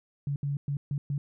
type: tone bursts at uneven times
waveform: sine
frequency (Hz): 141.9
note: C#3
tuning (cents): +41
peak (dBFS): -27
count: 5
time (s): 0.27-0.36 / 0.43-0.57 / 0.68-0.77 / 0.91-0.98 / 1.1-1.18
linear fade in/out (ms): 2
effects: none